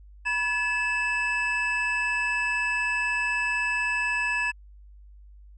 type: tone cluster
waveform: triangle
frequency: 973 / 1710 / 2626 Hz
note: B5 / A6 / E7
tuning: -26 / -50 / -7 cents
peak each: -31 / -26 / -25 dBFS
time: 0.25-4.52 s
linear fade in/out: 20 ms
effects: added 50 Hz sine -46 dBFS peak until 5.57 s + resampled to 22050 Hz